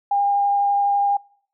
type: tone with vibrato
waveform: sine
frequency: 806 Hz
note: G5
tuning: 48 cents sharp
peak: -16 dBFS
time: 0.11-1.17 s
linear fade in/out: 5 ms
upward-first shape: triangle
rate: 12 Hz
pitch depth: 9 cents each way
effects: noise-tail reverb RT60 0.6 s tail -25 dB re dry